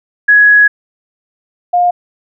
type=tone pair in turn; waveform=sine; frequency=1674 / 709.3 Hz; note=G#6 / F5; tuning=+13 / +27 cents; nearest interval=octave + minor third; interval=1486 cents; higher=first; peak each=-3 / -7 dBFS; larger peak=first; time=0.28-0.68 / 1.73-1.91 s; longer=first; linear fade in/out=10 ms; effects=none